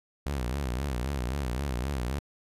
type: tone with vibrato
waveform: sawtooth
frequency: 65.41 Hz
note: C2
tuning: in tune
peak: -25 dBFS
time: 0.26-2.19 s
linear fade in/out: 0 ms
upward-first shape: sine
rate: 3.8 Hz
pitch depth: 170 cents each way
effects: resampled to 32000 Hz